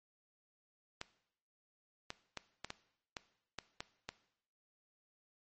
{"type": "clicks", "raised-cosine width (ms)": 0.2, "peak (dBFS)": -23, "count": 9, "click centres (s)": [1.014, 2.104, 2.373, 2.646, 2.704, 3.168, 3.587, 3.805, 4.09], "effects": ["noise-tail reverb RT60 0.7 s tail -17 dB re dry", "MP3 32 kbps"]}